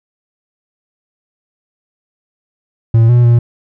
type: tone with pitch steps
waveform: triangle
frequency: 114.1 / 121.2 / 118.7 Hz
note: A#2 / B2 / A#2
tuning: -37 / -32 / +32 cents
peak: -3 dBFS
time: 2.94-3.39 s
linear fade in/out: 5 ms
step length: 150 ms
effects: none